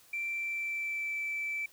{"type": "tone with pitch glide", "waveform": "sine", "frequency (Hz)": [2349, 2322], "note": ["D7", "D7"], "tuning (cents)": [0, -20], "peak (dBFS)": -31, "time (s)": [0.13, 1.66], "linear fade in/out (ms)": 5, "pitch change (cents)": -20, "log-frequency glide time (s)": [0.27, 1.15], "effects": ["tanh soft clip ceiling -28 dBFS", "white hiss -60 dBFS RMS until 1.72 s"]}